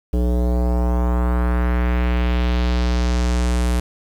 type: tone with low-pass filter sweep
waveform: square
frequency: 60.7 Hz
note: B1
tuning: 29 cents flat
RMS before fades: -18 dBFS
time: 0.13-3.8 s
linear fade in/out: 5 ms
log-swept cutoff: 450 to 11000 Hz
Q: 1.6
effects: 7-bit